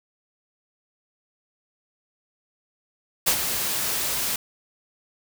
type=noise with ADSR envelope; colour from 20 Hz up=white; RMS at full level=-18 dBFS; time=3.26-4.36 s; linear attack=18 ms; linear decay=72 ms; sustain=-8 dB; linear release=4 ms; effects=none